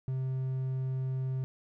triangle tone, 131 Hz, C3, 2 cents sharp, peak -28 dBFS, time 0.08-1.44 s, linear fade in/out 0 ms, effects none

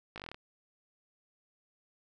slowing click train, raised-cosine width 0.3 ms, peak -26 dBFS, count 9, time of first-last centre 0.16-0.345 s, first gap 18 ms, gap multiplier 1.07, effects none

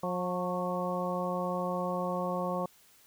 harmonic tone with a mistuned harmonic, 179.4 Hz, F3, 47 cents sharp, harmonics 1 / 2 / 3 / 4 / 5 / 6, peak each -35 / -40 / -34 / -39 / -40 / -37 dBFS, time 0.03-2.66 s, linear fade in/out 5 ms, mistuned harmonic 6, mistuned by +41 cents, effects white hiss -61 dBFS RMS until 3.06 s

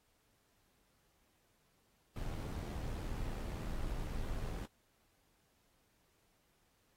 brown noise with amplitude modulation, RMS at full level -38 dBFS, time 2.16-4.66 s, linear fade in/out 5 ms, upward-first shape sine, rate 79.6 Hz, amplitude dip 45%, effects pink hiss -75 dBFS RMS until 6.96 s + AAC 48 kbps

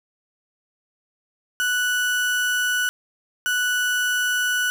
35% pulse tone pair in turn, 1480 / 1480 Hz, F#6 / F#6, 0 / 0 cents, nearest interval unison, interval 0 cents, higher neither, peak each -18 dBFS, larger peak neither, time 1.6-2.89 / 3.46-4.7 s, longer first, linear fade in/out 0 ms, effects none

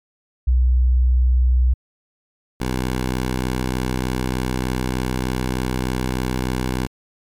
sine / 10% pulse tone pair in turn, 62.4 / 63.31 Hz, B1 / B1, +19 / +44 cents, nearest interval unison, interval 25 cents, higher second, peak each -12 dBFS, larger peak neither, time 0.47-1.74 / 2.6-6.87 s, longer second, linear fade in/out 10 ms, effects MP3 96 kbps

